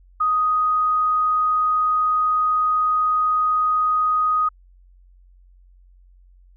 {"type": "tone", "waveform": "sine", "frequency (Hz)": 1248, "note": "D#6", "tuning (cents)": 5, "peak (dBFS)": -16, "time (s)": [0.2, 4.49], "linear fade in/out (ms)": 10, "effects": ["added 45 Hz sine -48 dBFS peak until 6.56 s"]}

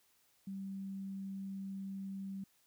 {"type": "tone", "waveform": "sine", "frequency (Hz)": 194.3, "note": "G3", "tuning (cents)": -15, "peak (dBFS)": -40, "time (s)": [0.47, 2.44], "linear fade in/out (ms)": 5, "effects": ["white hiss -72 dBFS RMS until 2.66 s"]}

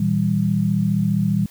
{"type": "chord", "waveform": "sine", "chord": "E diminished", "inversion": "second", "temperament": "equal with one note detuned", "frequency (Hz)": [116.54, 161.05, 196], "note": ["Bb2", "E3", "G3"], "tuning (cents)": [0, -40, 0], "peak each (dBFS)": [-23, -21, -19], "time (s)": [0, 1.46], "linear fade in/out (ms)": 5, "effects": ["white hiss -49 dBFS RMS until 1.5 s"]}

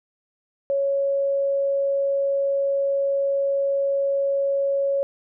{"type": "tone", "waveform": "sine", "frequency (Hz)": 554.4, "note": "C#5", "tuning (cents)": 0, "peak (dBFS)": -19, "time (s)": [0.7, 5.03], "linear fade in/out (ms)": 0, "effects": []}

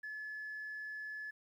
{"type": "tone", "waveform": "sine", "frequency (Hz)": 1718, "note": "A6", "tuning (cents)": -42, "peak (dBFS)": -40, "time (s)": [0.03, 1.31], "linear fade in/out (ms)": 10, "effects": ["tanh soft clip ceiling -38 dBFS", "12-bit"]}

